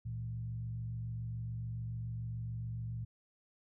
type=tone with frequency modulation; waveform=sine; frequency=115.2 Hz; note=A#2; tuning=20 cents flat; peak=-37 dBFS; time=0.05-3.05 s; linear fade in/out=10 ms; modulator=47 Hz; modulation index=0.62; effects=none